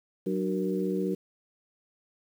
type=harmonic tone with a mistuned harmonic; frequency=93.9 Hz; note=F#2; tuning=26 cents sharp; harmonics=2 / 3 / 4 / 5; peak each=-30 / -33 / -31 / -34 dBFS; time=0.26-1.15 s; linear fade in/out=10 ms; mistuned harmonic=3; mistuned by=+110 cents; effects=9-bit